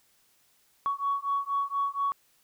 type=beating tone pair; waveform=sine; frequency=1117 / 1121.2 Hz; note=C#6 / C#6; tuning=+13 / +19 cents; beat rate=4.2 Hz; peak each=-29 dBFS; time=0.86-2.12 s; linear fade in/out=0 ms; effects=tanh soft clip ceiling -19 dBFS + white hiss -66 dBFS RMS until 2.43 s